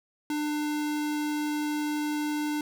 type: tone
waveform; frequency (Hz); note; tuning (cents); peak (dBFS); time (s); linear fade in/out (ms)
square; 299; D4; +31; -28; 0.3-2.61; 2
effects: none